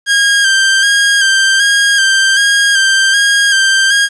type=tone with vibrato; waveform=sawtooth; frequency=1600 Hz; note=G6; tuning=35 cents sharp; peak=-4 dBFS; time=0.06-4.09 s; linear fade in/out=50 ms; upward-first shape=square; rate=1.3 Hz; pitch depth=31 cents each way; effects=resampled to 22050 Hz + 7-bit